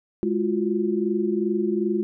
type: tone cluster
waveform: sine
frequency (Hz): 208.6 / 340 / 362.6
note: G#3 / F4 / F#4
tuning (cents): +8 / -46 / -35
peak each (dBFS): -25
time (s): 0.23-2.03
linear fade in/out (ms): 0
effects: none